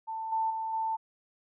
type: tone with level steps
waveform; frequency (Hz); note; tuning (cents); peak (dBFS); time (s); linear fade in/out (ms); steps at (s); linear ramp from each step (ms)
sine; 890; A5; +20; -33 / -26 / -31 / -28; 0.07-0.97; 20; 0.32 / 0.5 / 0.73; 5
effects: none